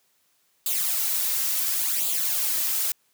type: noise with flanger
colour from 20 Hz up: blue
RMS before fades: -25 dBFS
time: 0.66-2.92 s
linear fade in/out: 2 ms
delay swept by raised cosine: 0.26 to 3.86 ms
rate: 0.71 Hz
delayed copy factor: +0.7
effects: white hiss -67 dBFS RMS until 3.13 s + high-pass 100 Hz 12 dB/octave